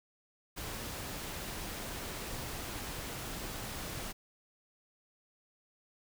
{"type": "noise", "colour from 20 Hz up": "pink", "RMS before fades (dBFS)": -41, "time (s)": [0.56, 4.13], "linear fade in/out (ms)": 20, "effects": []}